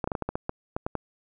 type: clicks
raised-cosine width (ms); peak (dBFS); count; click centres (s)
1; -14; 11; 0.042 / 0.075 / 0.118 / 0.152 / 0.223 / 0.29 / 0.355 / 0.494 / 0.765 / 0.865 / 0.953
effects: none